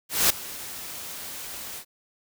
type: noise with ADSR envelope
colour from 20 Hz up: white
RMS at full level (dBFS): -18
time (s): 0.09-1.85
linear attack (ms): 210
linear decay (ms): 5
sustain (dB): -19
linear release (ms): 72
effects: none